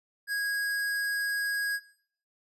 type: tone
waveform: square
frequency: 1648 Hz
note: G#6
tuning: 14 cents flat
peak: -29 dBFS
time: 0.27-1.8 s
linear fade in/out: 50 ms
effects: noise-tail reverb RT60 0.6 s tail -17 dB re dry + resampled to 32000 Hz